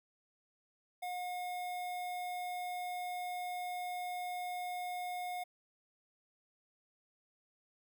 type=tone with notch filter; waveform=square; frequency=720 Hz; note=F#5; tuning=47 cents flat; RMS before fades=-40 dBFS; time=1.02-5.44 s; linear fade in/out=10 ms; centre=5900 Hz; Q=1.4; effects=none